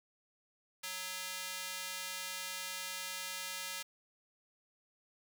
square tone with high-pass filter, 185 Hz, F#3, in tune, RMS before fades -42 dBFS, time 0.83-3.83 s, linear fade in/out 10 ms, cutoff 2100 Hz, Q 0.59, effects none

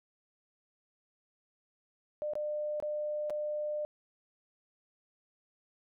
sine tone with dropouts, 600 Hz, D5, 37 cents sharp, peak -32 dBFS, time 2.22-3.85 s, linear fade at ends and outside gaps 0 ms, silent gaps 2.335-2.354 / 2.801-2.825 / 3.298-3.304 s, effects none

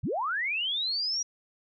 sine linear sweep, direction up, 70 to 5800 Hz, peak -27 dBFS, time 0.03-1.23 s, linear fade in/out 10 ms, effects none

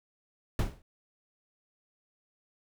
brown noise with exponential decay, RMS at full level -23 dBFS, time 0.59-0.82 s, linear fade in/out 2 ms, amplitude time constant 49 ms, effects none

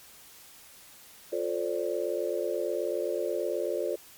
sine chord, D minor seventh, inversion first, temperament just, 352.4 / 440.5 / 528.6 / 587.3 Hz, F4 / A4 / C5 / D5, +16 / +2 / +18 / 0 cents, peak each -33 dBFS, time 1.32-3.96 s, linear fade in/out 10 ms, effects white hiss -52 dBFS RMS until 4.17 s + MP3 96 kbps

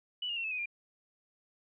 sine tone with pitch steps, 2960 / 2838 / 2721 / 2608 / 2501 / 2397 Hz, F#7 / F7 / F7 / E7 / D#7 / D7, 0 / +27 / -46 / -19 / +8 / +35 cents, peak -33 dBFS, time 0.22-0.658 s, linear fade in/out 5 ms, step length 73 ms, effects none

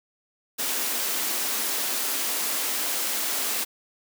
white high-pass noise, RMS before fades -27 dBFS, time 0.58-3.65 s, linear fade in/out 20 ms, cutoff 210 Hz, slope 96 dB/octave, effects none

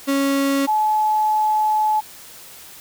35% pulse / sine tone pair in turn, 276.2 / 857.8 Hz, C#4 / A5, -6 / -44 cents, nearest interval octave + minor sixth, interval 1962 cents, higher second, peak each -15 dBFS, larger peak neither, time 0.07-0.67 / 0.67-2.01 s, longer second, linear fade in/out 20 ms, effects white hiss -41 dBFS RMS until 2.8 s

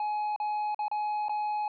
triangle tone with dropouts, 842 Hz, G#5, 24 cents sharp, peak -26 dBFS, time 0-1.68 s, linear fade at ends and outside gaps 2 ms, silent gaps 0.362-0.4 / 0.746-0.791 / 0.882-0.914 / 1.284-1.294 s, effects resampled to 11025 Hz

